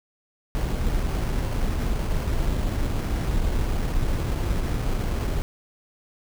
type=noise with sample-and-hold; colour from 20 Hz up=brown; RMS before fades=-24 dBFS; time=0.55-5.42 s; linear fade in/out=0 ms; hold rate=3675 Hz; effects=none